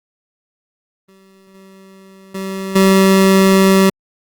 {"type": "tone with level steps", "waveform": "25% pulse", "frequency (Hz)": 192.2, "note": "G3", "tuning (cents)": -34, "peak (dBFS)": [-40, -36, -18, -4], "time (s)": [1.08, 3.9], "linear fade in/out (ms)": 10, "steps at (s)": [1.54, 2.34, 2.75], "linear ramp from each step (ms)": 10, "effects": ["Opus 24 kbps"]}